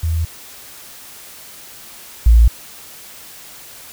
sine tone pair in turn, 81.5 / 57.02 Hz, E2 / A#1, -19 / -38 cents, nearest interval tritone, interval 619 cents, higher first, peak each -15 / -5 dBFS, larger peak second, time 0.03-0.25 / 2.26-2.48 s, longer neither, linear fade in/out 5 ms, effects white hiss -38 dBFS RMS until 3.92 s

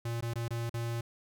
square tone with dropouts, 116.9 Hz, A#2, 5 cents sharp, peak -33 dBFS, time 0.05-1.01 s, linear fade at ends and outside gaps 5 ms, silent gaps 0.209-0.224 / 0.337-0.356 / 0.482-0.506 / 0.696-0.74 s, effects none

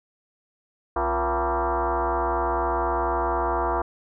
sine tone with frequency modulation, 145.1 Hz, D3, 21 cents flat, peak -21 dBFS, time 0.96-3.82 s, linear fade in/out 5 ms, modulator 206 Hz, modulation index 5.4, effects none

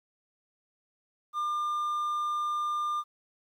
triangle tone, 1200 Hz, D6, 37 cents sharp, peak -26 dBFS, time 1.33-3.04 s, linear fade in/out 50 ms, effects 11-bit

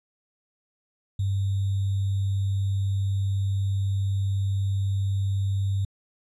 sine tone with sample-and-hold, 98 Hz, G2, in tune, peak -22 dBFS, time 1.19-5.85 s, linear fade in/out 5 ms, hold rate 3675 Hz, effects resampled to 24000 Hz

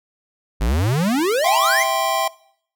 square exponential sweep, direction up, 47.84 to 2217 Hz, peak -17 dBFS, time 0.6-1.84 s, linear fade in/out 20 ms
square chord, C major, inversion first, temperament just, 654.1 / 784.9 / 1046.5 Hz, E5 / G5 / C6, -14 / +2 / 0 cents, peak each -23 dBFS, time 1.44-2.28 s, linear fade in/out 5 ms
effects noise-tail reverb RT60 0.6 s tail -20 dB re dry

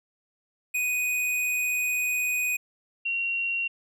square / sine tone pair in turn, 2489 / 2748 Hz, D#7 / F7, 0 / -29 cents, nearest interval major second, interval 171 cents, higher second, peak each -25 dBFS, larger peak neither, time 0.74-2.57 / 3.05-3.68 s, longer first, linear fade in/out 10 ms, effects none

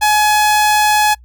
sawtooth tone, 845 Hz, G#5, 30 cents sharp, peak -6 dBFS, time 0.01-1.15 s, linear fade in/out 20 ms, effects noise-tail reverb RT60 0.1 s tail -26 dB re dry + added 60 Hz sine -39 dBFS peak until 1.24 s

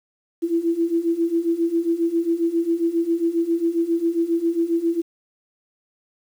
sine beating tone pair, 330.5 / 337.9 Hz, E4 / E4, +5 / +43 cents, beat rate 7.4 Hz, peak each -23 / -20 dBFS, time 0.42-5.02 s, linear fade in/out 20 ms, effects 8-bit

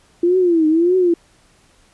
sine tone with vibrato, 339.5 Hz, F4, 49 cents flat, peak -11 dBFS, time 0.23-1.14 s, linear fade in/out 5 ms, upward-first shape triangle, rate 1.7 Hz, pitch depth 180 cents each way, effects pink hiss -54 dBFS RMS until 1.93 s + resampled to 24000 Hz

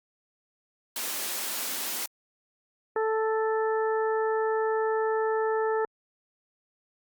white high-pass noise, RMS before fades -32 dBFS, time 0.96-2.06 s, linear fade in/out 2 ms, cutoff 200 Hz, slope 48 dB/octave
harmonic tone, 440 Hz, A4, in tune, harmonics 1 / 2 / 3 / 4, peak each -25 / -31 / -35 / -37 dBFS, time 2.96-5.85 s, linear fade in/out 2 ms
effects Opus 48 kbps

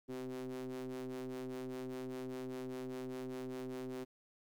square ring-modulated tone, 63.9 Hz, C2, 40 cents flat, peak -39 dBFS, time 0.08-4.05 s, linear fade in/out 20 ms, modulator 322 Hz, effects 13-bit

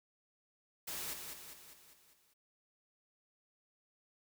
white noise with echo, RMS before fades -42 dBFS, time 0.87-1.14 s, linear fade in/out 10 ms, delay 200 ms, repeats 6, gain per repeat -5 dB, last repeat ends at 2.34 s, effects none

